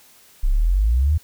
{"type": "exponential sweep", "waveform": "sine", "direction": "up", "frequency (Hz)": [30.87, 82.41], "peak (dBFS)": -14, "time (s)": [0.43, 1.18], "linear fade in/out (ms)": 10, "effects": ["white hiss -51 dBFS RMS until 1.23 s"]}